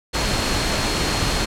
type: tone in noise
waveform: sine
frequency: 4274 Hz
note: C8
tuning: 36 cents sharp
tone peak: -30 dBFS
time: 0.13-1.46 s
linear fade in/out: 20 ms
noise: pink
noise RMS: -21 dBFS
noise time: 0.13-1.46 s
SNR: -12 dB
effects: low-pass 8000 Hz 12 dB/octave